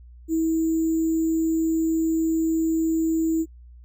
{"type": "tone with sample-and-hold", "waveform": "sine", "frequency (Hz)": 323.4, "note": "E4", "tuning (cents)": -33, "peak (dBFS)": -19, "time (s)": [0.28, 3.46], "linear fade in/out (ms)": 50, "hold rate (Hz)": 7350, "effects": ["noise-tail reverb RT60 0.1 s tail -24 dB re dry", "added 60 Hz sine -43 dBFS peak until 3.84 s"]}